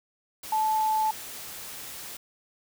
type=tone in noise; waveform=sine; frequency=870 Hz; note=A5; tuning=20 cents flat; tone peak=-22 dBFS; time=0.52-1.11 s; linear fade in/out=5 ms; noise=white; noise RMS=-40 dBFS; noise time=0.43-2.17 s; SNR=+15 dB; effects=none